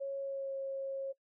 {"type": "tone with pitch glide", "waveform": "sine", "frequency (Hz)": [550, 542.4], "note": ["C#5", "C#5"], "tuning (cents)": [-14, -38], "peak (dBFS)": -35, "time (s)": [0, 1.13], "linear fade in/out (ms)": 20, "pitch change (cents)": -24, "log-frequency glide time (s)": [0.2, 0.55], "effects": ["noise-tail reverb RT60 0.1 s tail -23 dB re dry"]}